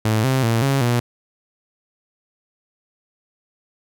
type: tone with pitch steps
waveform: sawtooth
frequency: 109.5 / 131.8 / 114.7 / 137.1 / 120.3 Hz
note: A2 / C3 / A#2 / C#3 / B2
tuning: -8 / +13 / -28 / -19 / -45 cents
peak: -12 dBFS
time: 0.05-1 s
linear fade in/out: 5 ms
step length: 190 ms
effects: none